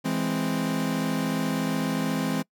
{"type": "chord", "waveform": "40% pulse", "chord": "E augmented", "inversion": "none", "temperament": "equal", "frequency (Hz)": [164.81, 207.7, 261.6], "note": ["E3", "G#3", "B#3"], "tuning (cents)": [0, 0, 0], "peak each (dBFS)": [-29, -29, -27], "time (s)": [0.04, 2.43], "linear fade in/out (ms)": 20, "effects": ["noise-tail reverb RT60 0.1 s tail -25 dB re dry"]}